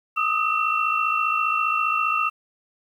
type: tone cluster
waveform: sine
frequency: 1224 / 1279 / 2710 Hz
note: D#6 / D#6 / E7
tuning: -29 / +47 / +47 cents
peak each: -24 dBFS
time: 0.16-2.3 s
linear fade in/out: 20 ms
effects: 9-bit